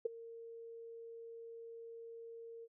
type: tone with ADSR envelope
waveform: sine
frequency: 460 Hz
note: A#4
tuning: 23 cents flat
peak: -29 dBFS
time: 0.05-2.68 s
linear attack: 7 ms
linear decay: 14 ms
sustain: -19 dB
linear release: 45 ms
effects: none